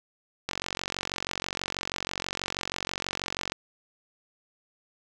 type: click train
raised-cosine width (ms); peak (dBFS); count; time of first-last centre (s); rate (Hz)
0.2; -12; 141; 0.49-3.52; 46.2
effects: none